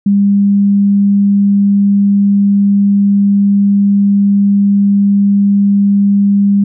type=tone; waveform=sine; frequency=200.6 Hz; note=G3; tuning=40 cents sharp; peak=-6 dBFS; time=0.06-6.64 s; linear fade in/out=5 ms; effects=none